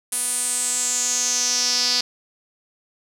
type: tone with band-pass filter sweep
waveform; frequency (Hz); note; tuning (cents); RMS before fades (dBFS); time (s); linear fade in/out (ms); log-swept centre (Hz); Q
sawtooth; 246.9; B3; 0; -22; 0.12-2.01; 5; 9900 to 4800; 6
effects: none